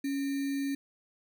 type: tone with sample-and-hold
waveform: sine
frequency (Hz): 277.2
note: C#4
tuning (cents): 0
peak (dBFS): -29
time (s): 0.04-0.75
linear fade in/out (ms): 5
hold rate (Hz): 2100
effects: none